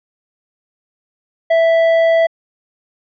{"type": "tone with tanh clipping", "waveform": "sine", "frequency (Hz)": 659.3, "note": "E5", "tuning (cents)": 0, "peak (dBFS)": -11, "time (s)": [1.5, 2.27], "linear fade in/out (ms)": 10, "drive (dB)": 11, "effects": ["low-pass 3000 Hz 12 dB/octave"]}